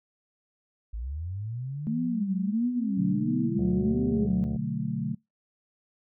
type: linear sweep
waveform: sine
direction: up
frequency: 50.5 to 415.3 Hz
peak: -31 dBFS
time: 0.93-4.27 s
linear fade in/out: 10 ms
type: tone with vibrato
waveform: sine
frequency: 213.8 Hz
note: A3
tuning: 49 cents flat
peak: -26 dBFS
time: 1.87-4.44 s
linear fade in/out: 0 ms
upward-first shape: sine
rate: 1.5 Hz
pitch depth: 260 cents each way
type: chord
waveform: sine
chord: B minor seventh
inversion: none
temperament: equal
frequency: 123.47 / 146.83 / 185 / 220 Hz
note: B2 / D3 / F#3 / A3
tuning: 0 / 0 / 0 / 0 cents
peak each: -35 / -32 / -33 / -32 dBFS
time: 2.97-5.15 s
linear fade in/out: 10 ms
type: harmonic tone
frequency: 73.42 Hz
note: D2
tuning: in tune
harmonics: 1 / 2 / 3 / 4 / 5 / 6 / 7 / 8 / 9 / 10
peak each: -35 / -41 / -45 / -47 / -49 / -51 / -52 / -53 / -54 / -55 dBFS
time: 3.58-4.57 s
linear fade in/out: 10 ms
effects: noise-tail reverb RT60 0.2 s tail -26 dB re dry